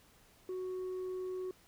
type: tone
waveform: sine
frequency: 370 Hz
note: F#4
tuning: in tune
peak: -34 dBFS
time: 0.49-1.51 s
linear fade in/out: 2 ms
effects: tanh soft clip ceiling -36 dBFS + pink hiss -64 dBFS RMS until 1.67 s